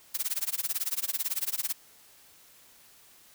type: noise with tremolo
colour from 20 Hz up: blue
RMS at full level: -28 dBFS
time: 0.14-1.73 s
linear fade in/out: 10 ms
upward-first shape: sine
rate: 18 Hz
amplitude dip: 100%
effects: white hiss -57 dBFS RMS until 3.34 s